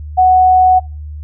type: tone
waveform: sine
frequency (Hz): 741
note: F#5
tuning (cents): +2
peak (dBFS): -5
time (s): 0.17-0.8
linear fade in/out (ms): 20
effects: noise-tail reverb RT60 0.3 s tail -25 dB re dry + added 75 Hz sine -24 dBFS peak until 1.23 s